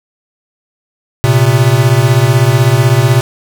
square beating tone pair, 116.54 / 132.54 Hz, A#2 / C3, 0 / +23 cents, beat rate 16 Hz, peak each -10 dBFS, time 1.24-3.21 s, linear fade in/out 0 ms, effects none

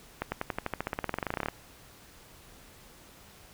accelerating click train, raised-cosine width 0.5 ms, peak -15 dBFS, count 24, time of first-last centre 0.22-1.485 s, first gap 100 ms, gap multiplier 0.94, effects pink hiss -54 dBFS RMS until 3.53 s

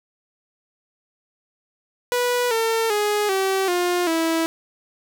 sawtooth tone with pitch steps, 490 / 451.9 / 416.8 / 384.4 / 354.6 / 327 Hz, B4 / A4 / G#4 / G4 / F4 / E4, -14 / +46 / +6 / -34 / +26 / -14 cents, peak -15 dBFS, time 2.12-4.46 s, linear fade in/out 0 ms, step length 390 ms, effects none

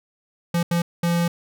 square tone bursts at uneven times, 171.3 Hz, F3, 33 cents flat, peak -19 dBFS, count 3, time 0.54-0.63 / 0.71-0.82 / 1.03-1.28 s, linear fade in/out 5 ms, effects none

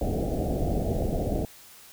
pink low-pass noise, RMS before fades -27 dBFS, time 0.01-1.45 s, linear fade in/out 2 ms, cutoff 760 Hz, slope 96 dB/octave, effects white hiss -50 dBFS RMS until 1.92 s

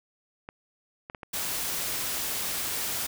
clicks, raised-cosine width 0.5 ms, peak -24 dBFS, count 4, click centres 0.489 / 1.099 / 1.148 / 1.232 s
white noise, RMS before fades -31 dBFS, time 1.33-3.07 s, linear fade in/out 10 ms
effects none

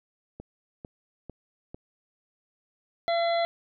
click train, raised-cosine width 2 ms, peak -26 dBFS, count 4, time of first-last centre 0.4-1.745 s, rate 2.23 Hz
harmonic tone, 678 Hz, E5, 49 cents sharp, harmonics 1 / 2 / 3 / 5 / 6, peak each -23 / -38 / -35 / -38 / -38 dBFS, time 3.08-3.45 s, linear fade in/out 0 ms
effects none

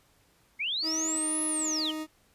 sine linear two-way sweep, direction up then down, 2093 to 10780 to 2770 Hz, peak -28 dBFS, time 0.59-1.92 s, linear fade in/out 20 ms, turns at 1.44 s
40% pulse tone with pitch glide, 318.7 to 311.4 Hz, D#4 to D#4, +42 to +2 cents, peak -32 dBFS, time 0.82-2.07 s, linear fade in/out 50 ms, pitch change -40 cents, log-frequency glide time 1.05-1.27 s
effects pink hiss -65 dBFS RMS until 2.34 s + resampled to 32000 Hz

